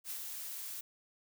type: noise with ADSR envelope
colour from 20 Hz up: blue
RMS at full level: -40 dBFS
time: 0.04-0.81 s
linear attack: 63 ms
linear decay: 73 ms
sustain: -3 dB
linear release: 4 ms
effects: none